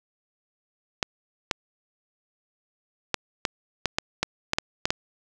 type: clicks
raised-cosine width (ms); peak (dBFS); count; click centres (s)
0.2; -5; 11; 1.028 / 1.512 / 3.143 / 3.452 / 3.857 / 3.985 / 4.23 / 4.534 / 4.585 / 4.855 / 4.905
effects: none